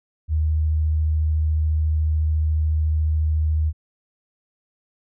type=tone with vibrato; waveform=sine; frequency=77.7 Hz; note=D#2; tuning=2 cents flat; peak=-17 dBFS; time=0.28-3.73 s; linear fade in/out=50 ms; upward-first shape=triangle; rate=14 Hz; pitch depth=12 cents each way; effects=none